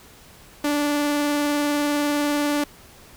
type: tone with vibrato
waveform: sawtooth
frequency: 292 Hz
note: D4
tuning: 10 cents flat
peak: -16 dBFS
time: 0.64-2.64 s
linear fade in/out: 5 ms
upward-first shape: triangle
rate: 20 Hz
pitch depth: 28 cents each way
effects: pink hiss -48 dBFS RMS until 3.16 s